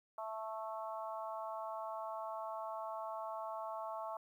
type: harmonic tone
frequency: 220 Hz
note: A3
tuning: in tune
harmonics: 3 / 4 / 5 / 6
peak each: -44 / -45 / -46 / -52 dBFS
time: 0.18-4.17 s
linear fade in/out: 2 ms
effects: 12-bit